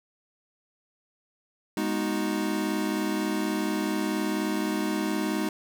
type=chord; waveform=square; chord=G# minor seventh; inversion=none; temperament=equal; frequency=207.7 / 246.9 / 311.1 / 370 Hz; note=G#3 / B3 / D#4 / F#4; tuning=0 / 0 / 0 / 0 cents; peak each=-31 / -35 / -30 / -35 dBFS; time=1.77-5.49 s; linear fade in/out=2 ms; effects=none